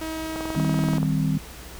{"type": "tone", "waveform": "sawtooth", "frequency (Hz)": 318.9, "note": "D#4", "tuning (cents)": 43, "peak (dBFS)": -25, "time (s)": [0.01, 0.98], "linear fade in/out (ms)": 5}
{"type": "click train", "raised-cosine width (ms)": 1, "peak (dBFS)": -17, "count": 15, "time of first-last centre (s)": [0.36, 1.03], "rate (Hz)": 20.9}
{"type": "chord", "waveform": "sine", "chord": "C minor", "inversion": "first", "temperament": "equal", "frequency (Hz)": [155.56, 196, 261.6], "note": ["Eb3", "G3", "C4"], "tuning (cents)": [0, 0, 0], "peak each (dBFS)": [-22, -26, -27], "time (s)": [0.56, 1.38], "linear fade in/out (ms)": 5}
{"effects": ["added 60 Hz sine -42 dBFS peak until 1.79 s", "pink hiss -42 dBFS RMS until 1.79 s"]}